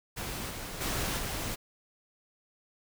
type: noise with level steps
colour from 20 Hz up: pink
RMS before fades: -37 / -40 / -32 / -35 dBFS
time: 0.16-1.56 s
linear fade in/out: 20 ms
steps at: 0.49 / 0.8 / 1.17 s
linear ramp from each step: 20 ms
effects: none